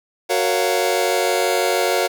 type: chord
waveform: sawtooth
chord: Gb major seventh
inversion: none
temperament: just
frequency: 370 / 462.5 / 555 / 693.7 Hz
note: Gb4 / Bb4 / Db5 / F5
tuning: 0 / -14 / +2 / -12 cents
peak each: -18 dBFS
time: 0.29-2.08 s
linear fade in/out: 20 ms
effects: 8-bit